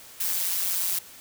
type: noise with amplitude modulation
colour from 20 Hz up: blue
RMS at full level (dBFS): -23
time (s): 0.2-0.99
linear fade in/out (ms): 5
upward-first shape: sine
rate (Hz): 181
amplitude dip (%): 85
effects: white hiss -47 dBFS RMS until 1.2 s